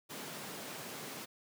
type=high-pass noise; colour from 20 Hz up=pink; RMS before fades=-45 dBFS; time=0.09-1.26 s; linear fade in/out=20 ms; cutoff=150 Hz; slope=24 dB/octave; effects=none